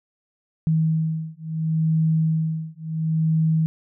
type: beating tone pair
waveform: sine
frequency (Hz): 159.3 / 160.02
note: D#3 / D#3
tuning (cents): +41 / +49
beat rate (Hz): 0.72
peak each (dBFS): -22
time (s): 0.67-3.66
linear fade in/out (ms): 0
effects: none